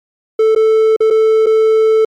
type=tone with dropouts; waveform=triangle; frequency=440 Hz; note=A4; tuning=in tune; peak=-5 dBFS; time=0.39-2.05 s; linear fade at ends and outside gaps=5 ms; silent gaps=0.55-0.56 / 0.964-1.004 / 1.103-1.107 / 1.461-1.466 s; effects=MP3 96 kbps